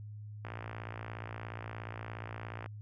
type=click train; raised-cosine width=0.5 ms; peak=-27 dBFS; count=127; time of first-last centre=0.45-2.661 s; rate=57 Hz; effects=added 105 Hz sine -43 dBFS peak until 2.81 s